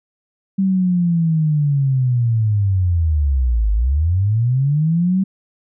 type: linear two-way sweep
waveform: sine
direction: down then up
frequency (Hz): 195.1 to 50.1 to 194.5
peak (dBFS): -13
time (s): 0.58-5.24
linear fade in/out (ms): 10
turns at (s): 3.72
effects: none